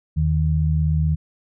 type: tone pair together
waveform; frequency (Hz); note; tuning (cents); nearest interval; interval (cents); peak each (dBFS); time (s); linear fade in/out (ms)
sine; 79.41 / 155.56; D#2 / D#3; +36 / 0; octave; 1164; -19; 0.16-1.16; 20
effects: none